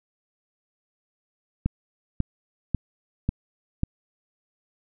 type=click train; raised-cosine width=5 ms; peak=-10 dBFS; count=5; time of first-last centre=1.66-3.834 s; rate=1.84 Hz; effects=none